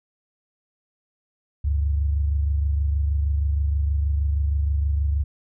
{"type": "tone pair together", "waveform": "sine", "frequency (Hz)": [71.65, 98], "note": ["D2", "G2"], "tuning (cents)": [-42, 0], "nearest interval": "perfect fourth", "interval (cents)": 542, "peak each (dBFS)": [-19, -30], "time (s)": [1.64, 5.24], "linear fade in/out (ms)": 10, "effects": []}